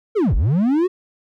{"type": "linear two-way sweep", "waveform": "triangle", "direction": "down then up", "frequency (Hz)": [469.8, 36.71, 381.8], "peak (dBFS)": -12, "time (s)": [0.15, 0.88], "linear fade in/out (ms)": 20, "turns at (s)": 0.35, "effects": []}